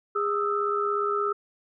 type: tone cluster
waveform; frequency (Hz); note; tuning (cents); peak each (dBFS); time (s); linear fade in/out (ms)
sine; 409.1 / 1244 / 1321; G#4 / D#6 / E6; -26 / -1 / +3; -27 / -30 / -27; 0.15-1.33; 10
effects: none